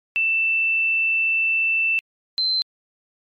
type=tone pair in turn; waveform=sine; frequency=2663 / 4092 Hz; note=E7 / C8; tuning=+17 / -39 cents; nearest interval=perfect fifth; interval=744 cents; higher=second; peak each=-17 / -18 dBFS; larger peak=first; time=0.16-1.99 / 2.38-2.62 s; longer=first; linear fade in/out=0 ms; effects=MP3 96 kbps